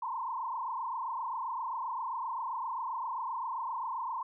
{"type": "tone with frequency modulation", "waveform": "sine", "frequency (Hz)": 982, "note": "B5", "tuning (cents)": -10, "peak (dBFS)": -33, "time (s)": [0.02, 4.23], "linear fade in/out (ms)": 5, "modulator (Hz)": 27.6, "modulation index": 3.1, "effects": []}